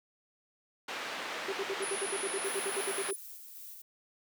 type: band-pass noise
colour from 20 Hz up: white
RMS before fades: -39 dBFS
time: 0.88-3.11 s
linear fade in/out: 5 ms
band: 330 to 2500 Hz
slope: 12 dB/octave
type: tone bursts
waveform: sine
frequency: 392 Hz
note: G4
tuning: in tune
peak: -32 dBFS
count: 16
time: 1.48-3.131 s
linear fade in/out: 5 ms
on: 46 ms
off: 61 ms
type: tone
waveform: sine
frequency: 9940 Hz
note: D#9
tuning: 3 cents flat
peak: -37 dBFS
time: 1.82-3.16 s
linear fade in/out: 5 ms
type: noise with tremolo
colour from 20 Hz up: violet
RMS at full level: -47 dBFS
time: 2.44-3.82 s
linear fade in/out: 5 ms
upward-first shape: square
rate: 2.7 Hz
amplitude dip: 25%
effects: none